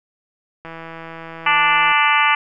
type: click train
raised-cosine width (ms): 0.5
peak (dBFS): -19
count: 209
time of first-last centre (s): 0.65-1.918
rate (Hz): 164
type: harmonic tone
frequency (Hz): 293.7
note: D4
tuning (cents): 0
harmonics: 3 / 4 / 5 / 6 / 7 / 8 / 9 / 10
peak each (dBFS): -19 / -18 / -23 / -23 / -20 / -21 / -22 / -25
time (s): 1.46-2.35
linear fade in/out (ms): 5
effects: none